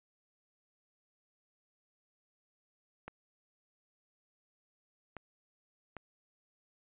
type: clicks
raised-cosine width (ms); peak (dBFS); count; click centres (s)
0.5; -28; 3; 3.08 / 5.167 / 5.967
effects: resampled to 8000 Hz

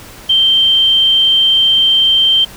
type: tone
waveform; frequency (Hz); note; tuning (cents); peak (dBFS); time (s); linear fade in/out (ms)
sine; 3136; G7; 0; -7; 0.29-2.45; 10
effects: pink hiss -35 dBFS RMS until 2.56 s

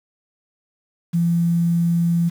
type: tone with quantisation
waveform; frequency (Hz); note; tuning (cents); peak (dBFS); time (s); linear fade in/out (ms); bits
sine; 170.1; F3; -45; -15; 1.13-2.3; 20; 7
effects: none

